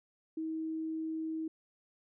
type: tone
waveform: sine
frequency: 319.2 Hz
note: D#4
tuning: 44 cents sharp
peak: -34 dBFS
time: 0.37-1.48 s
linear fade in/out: 5 ms
effects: none